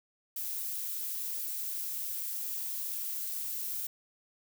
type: noise with amplitude modulation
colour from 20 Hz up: violet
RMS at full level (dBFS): -34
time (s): 0.36-3.87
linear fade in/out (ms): 5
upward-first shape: sine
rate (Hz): 240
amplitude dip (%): 50
effects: none